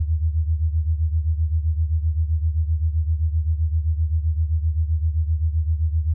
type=beating tone pair; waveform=sine; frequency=77.78 / 85.48 Hz; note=D#2 / F2; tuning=0 / -37 cents; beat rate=7.7 Hz; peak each=-19 / -24 dBFS; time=0-6.14 s; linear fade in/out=10 ms; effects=none